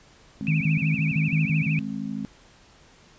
harmonic tone, 52.8 Hz, G#1, 29 cents sharp, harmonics 3 / 4 / 5, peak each -37 / -30 / -33 dBFS, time 0.41-2.25 s, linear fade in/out 0 ms
sine tone with vibrato, 2458 Hz, D#7, 22 cents flat, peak -28 dBFS, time 0.47-1.79 s, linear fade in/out 0 ms, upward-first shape triangle, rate 13 Hz, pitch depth 180 cents each way
sine tone bursts, 156.8 Hz, D#3, 14 cents sharp, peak -20 dBFS, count 8, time 0.48-1.793 s, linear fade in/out 5 ms, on 130 ms, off 39 ms
effects pink hiss -54 dBFS RMS until 3.18 s + resampled to 16000 Hz

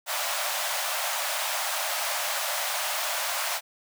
pink high-pass noise, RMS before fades -29 dBFS, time 0.06-3.61 s, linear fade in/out 50 ms, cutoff 570 Hz, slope 96 dB/octave, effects none

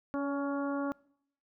harmonic tone with a mistuned harmonic, 280.3 Hz, C#4, 19 cents sharp, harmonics 1 / 2 / 3 / 4 / 5 / 6, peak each -32 / -37 / -43 / -41 / -44 / -56 dBFS, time 0.14-0.92 s, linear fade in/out 0 ms, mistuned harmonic 2, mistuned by +17 cents, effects noise-tail reverb RT60 0.7 s tail -24 dB re dry

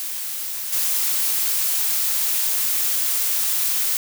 blue noise with level steps, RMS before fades -28 / -21 dBFS, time 0-3.97 s, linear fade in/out 0 ms, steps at 0.72 s, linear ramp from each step 10 ms, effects none

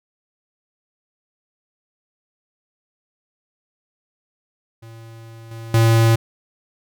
square tone with level steps, 113.8 Hz, A#2, 41 cents flat, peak -38 / -32 / -12 dBFS, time 4.82-6.16 s, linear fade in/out 10 ms, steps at 5.51 / 5.74 s, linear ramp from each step 2 ms, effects none

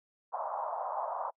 pink band-pass noise, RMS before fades -36 dBFS, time 0.32-1.31 s, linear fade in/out 20 ms, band 630 to 1100 Hz, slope 48 dB/octave, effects noise-tail reverb RT60 0.1 s tail -26 dB re dry

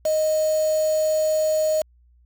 sine tone with quantisation, 622.3 Hz, D#5, in tune, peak -18 dBFS, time 0.05-1.82 s, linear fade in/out 5 ms, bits 5, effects added 60 Hz sine -53 dBFS peak until 2.25 s

